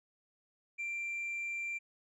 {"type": "tone with tanh clipping", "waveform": "sine", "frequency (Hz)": 2362, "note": "D7", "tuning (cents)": 9, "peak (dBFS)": -36, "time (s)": [0.78, 1.79], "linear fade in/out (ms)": 20, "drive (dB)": 1, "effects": []}